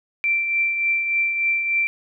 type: tone with tremolo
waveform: sine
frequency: 2349 Hz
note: D7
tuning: in tune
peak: -16 dBFS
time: 0.24-1.87 s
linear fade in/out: 0 ms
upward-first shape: triangle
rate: 3.4 Hz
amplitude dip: 50%
effects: none